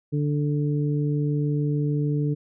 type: harmonic tone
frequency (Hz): 146.83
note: D3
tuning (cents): 0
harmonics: 1 / 2 / 3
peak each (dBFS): -22 / -28 / -32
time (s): 0.12-2.35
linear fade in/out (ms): 20
effects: none